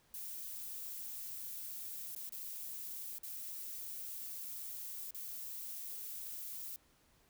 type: noise with dropouts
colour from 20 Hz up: violet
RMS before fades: -45 dBFS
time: 0.14-6.76 s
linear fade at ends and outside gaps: 1 ms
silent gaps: 2.15-2.162 / 2.293-2.322 / 3.184-3.232 / 5.108-5.146 s
effects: pink hiss -70 dBFS RMS until 7.29 s